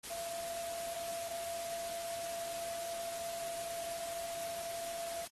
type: tone in noise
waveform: sine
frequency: 677 Hz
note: E5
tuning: 46 cents sharp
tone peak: -40 dBFS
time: 0.1-5.25 s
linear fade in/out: 10 ms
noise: white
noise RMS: -45 dBFS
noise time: 0.03-5.28 s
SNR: +2 dB
effects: AAC 32 kbps